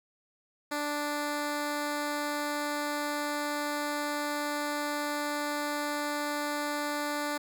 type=tone; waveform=10% pulse; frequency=293.7 Hz; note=D4; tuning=in tune; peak=-22 dBFS; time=0.71-7.38 s; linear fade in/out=10 ms; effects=none